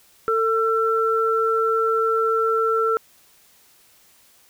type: tone pair together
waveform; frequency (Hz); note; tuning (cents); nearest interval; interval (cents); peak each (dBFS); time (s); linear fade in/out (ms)
sine; 448.2 / 1345; A4 / E6; +32 / +34; octave + perfect fifth; 1902; -20; 0.28-2.97; 0
effects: white hiss -55 dBFS RMS until 4.49 s